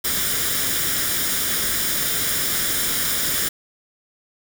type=noise with comb filter; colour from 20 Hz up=white; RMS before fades=-22 dBFS; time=0.04-3.49 s; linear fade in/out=10 ms; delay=0.57 ms; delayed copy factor=+0.6; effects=none